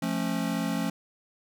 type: chord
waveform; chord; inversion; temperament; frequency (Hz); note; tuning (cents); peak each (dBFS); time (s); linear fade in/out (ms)
square; F augmented; none; just; 174.61 / 218.3 / 272.8; F3 / A3 / C#4; 0 / -13 / -28; -32; 0.02-0.9; 5
effects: none